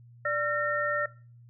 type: tone cluster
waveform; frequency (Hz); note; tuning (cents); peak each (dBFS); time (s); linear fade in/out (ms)
sine; 589 / 1360 / 1831; D5 / F6 / A#6; +5 / -46 / -32; -30; 0.25-1.06; 5
effects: noise-tail reverb RT60 0.4 s tail -20 dB re dry + added 119 Hz sine -50 dBFS peak until 1.49 s